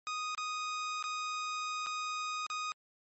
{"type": "tone with dropouts", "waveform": "sawtooth", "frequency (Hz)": 1244.5, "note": "D#6", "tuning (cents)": 0, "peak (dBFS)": -31, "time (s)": [0.07, 2.72], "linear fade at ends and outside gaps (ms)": 0, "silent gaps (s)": [[0.349, 0.378], [1.026, 1.04], [1.862, 1.868], [2.465, 2.501]], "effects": ["MP3 32 kbps"]}